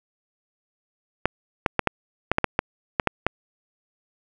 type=clicks; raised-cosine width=0.5 ms; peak=-3 dBFS; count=11; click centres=1.256 / 1.662 / 1.793 / 1.873 / 2.316 / 2.384 / 2.443 / 2.591 / 2.998 / 3.073 / 3.266 s; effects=none